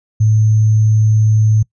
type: tone with sample-and-hold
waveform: sine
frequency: 108.5 Hz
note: A2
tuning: 24 cents flat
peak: -8 dBFS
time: 0.2-1.63 s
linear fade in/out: 10 ms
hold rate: 6300 Hz
effects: noise-tail reverb RT60 0.1 s tail -22 dB re dry + resampled to 24000 Hz